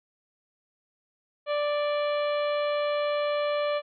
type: harmonic tone with a mistuned harmonic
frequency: 587.3 Hz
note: D5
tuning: in tune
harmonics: 1 / 2 / 3 / 4 / 5 / 6 / 7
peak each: -25 / -33 / -40 / -39 / -42 / -44 / -46 dBFS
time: 1.46-3.82 s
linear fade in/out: 50 ms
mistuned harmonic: 6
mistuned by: -45 cents
effects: none